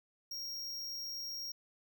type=tone; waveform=square; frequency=5588 Hz; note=F8; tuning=in tune; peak=-40 dBFS; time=0.31-1.52 s; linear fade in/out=5 ms; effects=none